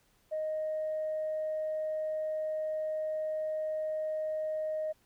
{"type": "tone", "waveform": "sine", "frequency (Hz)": 622.3, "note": "D#5", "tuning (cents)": 0, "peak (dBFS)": -30, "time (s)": [0.31, 4.93], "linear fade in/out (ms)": 20, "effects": ["tanh soft clip ceiling -27 dBFS", "pink hiss -69 dBFS RMS until 5.05 s"]}